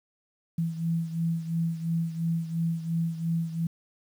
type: beating tone pair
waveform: sine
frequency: 165.1 / 168 Hz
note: E3 / E3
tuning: +3 / +33 cents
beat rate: 2.9 Hz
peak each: -27 / -32 dBFS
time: 0.58-3.67 s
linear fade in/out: 5 ms
effects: 9-bit